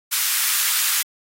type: high-pass noise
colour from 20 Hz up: white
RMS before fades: -20 dBFS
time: 0.11-1.03 s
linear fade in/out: 20 ms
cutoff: 1200 Hz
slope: 24 dB/octave
effects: AAC 48 kbps